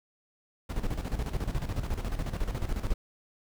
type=noise with tremolo; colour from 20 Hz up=brown; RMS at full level=-29 dBFS; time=0.69-2.94 s; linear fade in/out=10 ms; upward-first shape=square; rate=14 Hz; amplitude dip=65%; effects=none